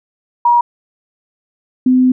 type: tone pair in turn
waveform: sine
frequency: 955 / 254.9 Hz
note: A#5 / C4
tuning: +42 / -45 cents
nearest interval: octave + major seventh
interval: 2287 cents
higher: first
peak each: -7 dBFS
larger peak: neither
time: 0.45-0.61 / 1.86-2.12 s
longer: second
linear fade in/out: 5 ms
effects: none